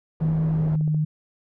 pink low-pass noise, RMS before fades -35 dBFS, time 0.2-0.76 s, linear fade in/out 5 ms, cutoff 700 Hz, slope 12 dB/octave
sine tone with pitch glide, 158.8 to 153.57 Hz, D#3 to D#3, +36 to -22 cents, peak -19 dBFS, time 0.21-1.05 s, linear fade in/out 10 ms, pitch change -58 cents, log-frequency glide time 0.53-0.84 s
click train, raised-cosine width 2 ms, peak -26 dBFS, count 7, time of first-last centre 0.54-0.945 s, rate 14.8 Hz
effects none

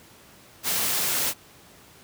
white noise, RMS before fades -25 dBFS, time 0.63-1.34 s, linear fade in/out 50 ms, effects pink hiss -51 dBFS RMS until 2.03 s + high-pass 80 Hz 12 dB/octave

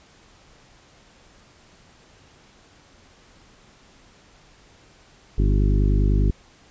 harmonic tone with a mistuned harmonic, 50.1 Hz, G1, 38 cents sharp, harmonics 1 / 2 / 3 / 4 / 5 / 6 / 7 / 8, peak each -17 / -23 / -27 / -29 / -31 / -33 / -34 / -35 dBFS, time 5.38-6.31 s, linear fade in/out 5 ms, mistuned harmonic 7, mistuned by -21 cents, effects pink hiss -53 dBFS RMS until 6.7 s + resampled to 16000 Hz

